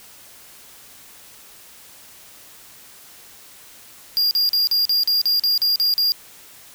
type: tone bursts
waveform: square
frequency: 4813 Hz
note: D8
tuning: 42 cents sharp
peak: -16 dBFS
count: 11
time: 4.17-6.12 s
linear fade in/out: 0 ms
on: 140 ms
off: 41 ms
effects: white hiss -45 dBFS RMS until 6.74 s